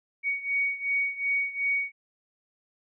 sine beating tone pair, 2240 / 2242.7 Hz, C#7 / C#7, +18 / +20 cents, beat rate 2.7 Hz, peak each -27 / -30 dBFS, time 0.23-1.92 s, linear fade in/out 50 ms, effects none

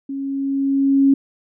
sine tone with level ramp, 274.3 Hz, C#4, 18 cents flat, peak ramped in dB -24 to -9 dBFS, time 0.09-1.14 s, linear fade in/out 5 ms, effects none

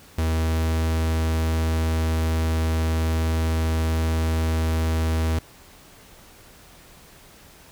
45% pulse tone, 80.4 Hz, E2, 43 cents flat, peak -20 dBFS, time 0.18-5.39 s, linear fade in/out 5 ms, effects pink hiss -49 dBFS RMS until 7.71 s

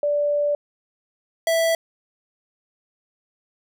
sine / square tone pair in turn, 584 / 658.6 Hz, D5 / E5, -10 / -2 cents, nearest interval major second, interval 208 cents, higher second, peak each -18 dBFS, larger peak neither, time 0.03-0.55 / 1.47-1.75 s, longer first, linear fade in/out 2 ms, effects none

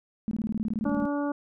sine tone bursts, 218 Hz, A3, 16 cents flat, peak -25 dBFS, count 15, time 0.28-1.054 s, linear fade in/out 0 ms, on 32 ms, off 21 ms
harmonic tone, 288.1 Hz, D4, 33 cents flat, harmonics 1 / 2 / 3 / 4 / 5, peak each -27 / -33 / -37 / -39 / -41 dBFS, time 0.85-1.32 s, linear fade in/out 5 ms
effects none

